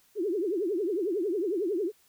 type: tone with vibrato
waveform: sine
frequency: 376.8 Hz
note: F#4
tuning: 32 cents sharp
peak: -26 dBFS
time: 0.15-1.92 s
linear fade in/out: 50 ms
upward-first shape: triangle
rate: 11 Hz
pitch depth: 300 cents each way
effects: white hiss -64 dBFS RMS until 2.08 s